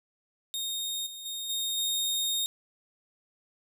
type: tone with level steps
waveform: sawtooth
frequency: 3701 Hz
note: A#7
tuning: 13 cents flat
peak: -28 / -37 / -31 / -26 / -24 dBFS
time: 0.54-2.46 s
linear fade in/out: 0 ms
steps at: 1.06 / 1.25 / 1.49 / 1.77 s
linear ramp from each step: 10 ms
effects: none